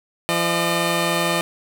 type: tone pair together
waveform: 10% pulse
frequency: 170 / 606.2 Hz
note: F3 / D#5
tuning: -46 / -45 cents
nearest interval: octave + minor seventh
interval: 2201 cents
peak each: -13 dBFS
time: 0.29-1.41 s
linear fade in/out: 0 ms
effects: none